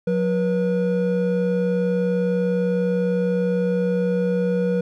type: tone pair together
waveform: triangle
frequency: 181 / 483.2 Hz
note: F#3 / B4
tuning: -38 / -38 cents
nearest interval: octave + perfect fourth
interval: 1700 cents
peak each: -19 dBFS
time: 0.07-4.81 s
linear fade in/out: 5 ms
effects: none